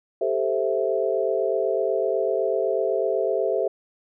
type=chord; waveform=sine; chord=A minor seventh; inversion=third; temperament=equal; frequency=392 / 440 / 523.3 / 659.3 Hz; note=G4 / A4 / C5 / E5; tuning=0 / 0 / 0 / 0 cents; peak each=-26 dBFS; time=0.21-3.68 s; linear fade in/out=5 ms; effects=none